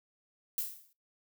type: noise with exponential decay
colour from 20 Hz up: violet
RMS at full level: -31 dBFS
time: 0.58-0.93 s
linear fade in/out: 1 ms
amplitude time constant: 74 ms
effects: noise-tail reverb RT60 0.2 s tail -20 dB re dry